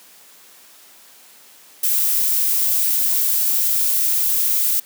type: noise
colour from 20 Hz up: violet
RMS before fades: -18 dBFS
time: 1.83-4.8 s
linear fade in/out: 5 ms
effects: white hiss -47 dBFS RMS until 4.85 s + high-pass 200 Hz 12 dB/octave